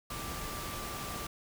sine tone in noise, 1174.7 Hz, D6, in tune, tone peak -44 dBFS, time 0.1-1.27 s, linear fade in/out 5 ms, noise pink, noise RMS -40 dBFS, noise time 0.1-1.27 s, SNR -7 dB, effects none

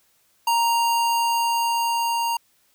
square tone with level ramp, 932.3 Hz, A#5, in tune, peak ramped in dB -18 to -22 dBFS, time 0.47-2.37 s, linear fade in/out 5 ms, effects white hiss -63 dBFS RMS until 2.74 s

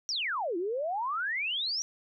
sine exponential two-way sweep, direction down then up, 5890 to 329.6 to 5890 Hz, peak -29 dBFS, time 0.09-1.82 s, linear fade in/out 0 ms, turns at 0.57 s, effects none

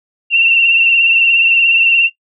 sine tone with vibrato, 2729 Hz, F7, 41 cents flat, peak -7 dBFS, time 0.3-2.1 s, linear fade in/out 50 ms, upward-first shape sine, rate 17 Hz, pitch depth 38 cents each way, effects noise-tail reverb RT60 0.1 s tail -19 dB re dry

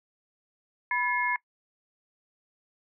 sine tone cluster, 985 / 1719 / 2150 Hz, B5 / A6 / C7, -5 / -41 / +47 cents, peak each -29 dBFS, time 0.91-1.36 s, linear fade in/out 2 ms, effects noise-tail reverb RT60 0.1 s tail -22 dB re dry

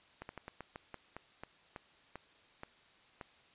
slowing click train, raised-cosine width 0.5 ms, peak -29 dBFS, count 13, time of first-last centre 0.22-3.212 s, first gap 71 ms, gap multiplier 1.21, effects white hiss -64 dBFS RMS until 3.54 s + resampled to 8000 Hz

